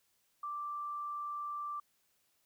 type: tone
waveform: sine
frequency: 1174.7 Hz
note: D6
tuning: in tune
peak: -37 dBFS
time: 0.43-1.8 s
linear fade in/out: 5 ms
effects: white hiss -75 dBFS RMS until 2.45 s